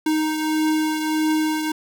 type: beating tone pair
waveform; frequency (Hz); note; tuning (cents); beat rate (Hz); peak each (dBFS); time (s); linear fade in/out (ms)
square; 311.1 / 312.7; D#4 / D#4; 0 / +9; 1.6; -20 / -29; 0.06-1.72; 5
effects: none